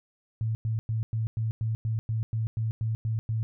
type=tone bursts; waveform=sine; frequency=111.4 Hz; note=A2; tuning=22 cents sharp; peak=-25 dBFS; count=13; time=0.41-3.43 s; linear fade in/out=0 ms; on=140 ms; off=100 ms; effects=none